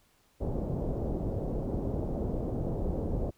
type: low-pass noise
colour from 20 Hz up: pink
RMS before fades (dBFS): -32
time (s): 0.4-3.31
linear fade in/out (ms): 20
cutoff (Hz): 610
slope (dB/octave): 24
effects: pink hiss -67 dBFS RMS until 3.37 s